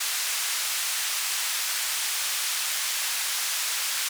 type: band-pass noise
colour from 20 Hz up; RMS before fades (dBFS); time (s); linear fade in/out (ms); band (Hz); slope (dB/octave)
white; -28; 0-4.09; 10; 1200 to 9600; 12
effects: none